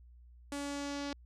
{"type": "tone with low-pass filter sweep", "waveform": "sawtooth", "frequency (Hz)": 284.1, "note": "C#4", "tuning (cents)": 43, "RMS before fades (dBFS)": -39, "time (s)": [0.52, 1.13], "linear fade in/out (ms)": 2, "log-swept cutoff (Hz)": [9100, 5000], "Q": 1.9, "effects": ["added 60 Hz sine -54 dBFS peak until 1.25 s"]}